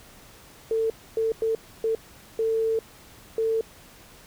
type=tone bursts at uneven times; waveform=sine; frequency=447.5 Hz; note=A4; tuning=29 cents sharp; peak=-21 dBFS; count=6; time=0.71-0.9 / 1.17-1.32 / 1.42-1.55 / 1.84-1.95 / 2.39-2.79 / 3.38-3.61 s; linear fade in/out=2 ms; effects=pink hiss -50 dBFS RMS until 4.26 s